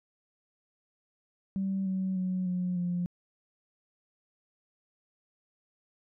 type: tone with pitch steps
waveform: sine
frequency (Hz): 193.1 / 188.8 / 184.59 / 180.48 / 176.46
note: G3 / F#3 / F#3 / F#3 / F3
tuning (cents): -26 / +35 / -4 / -43 / +18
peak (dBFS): -27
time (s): 1.56-3.06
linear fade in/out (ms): 0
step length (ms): 300
effects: tanh soft clip ceiling -23 dBFS